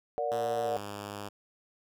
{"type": "chord", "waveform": "sine", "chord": "Bb augmented", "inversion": "none", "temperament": "just", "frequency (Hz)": [466.2, 582.7, 728.4], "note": ["Bb4", "D5", "F#5"], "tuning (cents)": [0, -14, -27], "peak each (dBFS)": [-34, -32, -33], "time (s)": [0.18, 0.77], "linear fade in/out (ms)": 0}
{"type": "tone with pitch glide", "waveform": "5% pulse", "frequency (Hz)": [113.4, 102.2], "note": ["A#2", "G#2"], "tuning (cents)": [-47, -27], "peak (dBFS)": -27, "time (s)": [0.31, 1.29], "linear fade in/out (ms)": 10, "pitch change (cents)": -180, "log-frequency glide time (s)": [0.63, 0.77]}
{"effects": []}